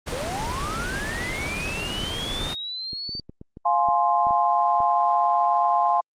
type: noise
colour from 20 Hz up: pink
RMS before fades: -29 dBFS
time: 0.06-2.55 s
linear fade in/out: 20 ms
type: linear sweep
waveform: sine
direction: up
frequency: 464.8 to 4622 Hz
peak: -29 dBFS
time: 0.12-3.2 s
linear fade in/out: 2 ms
type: clicks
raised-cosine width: 3 ms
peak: -26 dBFS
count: 12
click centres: 2.037 / 2.932 / 3.093 / 3.152 / 3.196 / 3.295 / 3.414 / 3.571 / 3.887 / 4.269 / 4.308 / 4.804 s
type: chord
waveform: sine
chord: F minor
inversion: none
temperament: just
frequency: 698.5 / 838.1 / 1047.7 Hz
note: F5 / Ab5 / C6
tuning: 0 / +16 / +2 cents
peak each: -22 dBFS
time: 3.65-6.01 s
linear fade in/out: 10 ms
effects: low-pass 8000 Hz 12 dB/octave + Opus 32 kbps